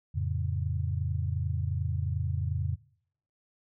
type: chord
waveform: sine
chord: F augmented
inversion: none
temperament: equal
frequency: 87.31 / 110 / 138.59 Hz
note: F2 / A2 / C#3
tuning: 0 / 0 / 0 cents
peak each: -30 / -33 / -33 dBFS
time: 0.14-2.76 s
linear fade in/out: 20 ms
effects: noise-tail reverb RT60 0.7 s tail -23 dB re dry